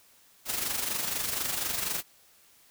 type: noise with amplitude modulation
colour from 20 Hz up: white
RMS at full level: -29 dBFS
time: 0.45-2.03 s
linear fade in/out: 50 ms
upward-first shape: sine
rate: 24.1 Hz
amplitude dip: 55%
effects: white hiss -60 dBFS RMS until 2.7 s